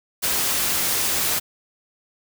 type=noise; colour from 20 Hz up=white; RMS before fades=-22 dBFS; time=0.22-1.4 s; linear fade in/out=20 ms; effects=none